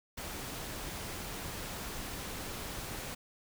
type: noise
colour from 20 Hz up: pink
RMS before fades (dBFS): -41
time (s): 0.17-3.15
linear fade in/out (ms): 10
effects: none